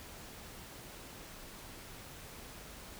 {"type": "silence", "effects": ["pink hiss -50 dBFS RMS until 2.99 s"]}